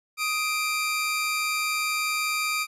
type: tone pair together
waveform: sawtooth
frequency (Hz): 1248.6 / 2357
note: D#6 / D7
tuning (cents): +6 / +6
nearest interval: major seventh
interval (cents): 1100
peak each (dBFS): -25 / -23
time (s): 0.17-2.67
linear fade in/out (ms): 50
effects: resampled to 32000 Hz